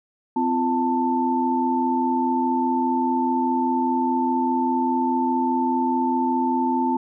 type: tone cluster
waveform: sine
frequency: 256.1 / 341 / 887 Hz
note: C4 / F4 / A5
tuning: -37 / -41 / +14 cents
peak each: -22 / -27 / -22 dBFS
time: 0.36-6.97 s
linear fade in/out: 5 ms
effects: none